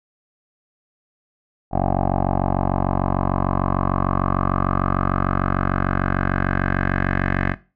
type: tone with low-pass filter sweep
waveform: 10% pulse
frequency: 46.67 Hz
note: F#1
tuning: 16 cents sharp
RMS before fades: -20 dBFS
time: 1.71-7.56 s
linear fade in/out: 50 ms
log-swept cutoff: 780 to 1800 Hz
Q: 4.7
effects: noise-tail reverb RT60 0.3 s tail -17 dB re dry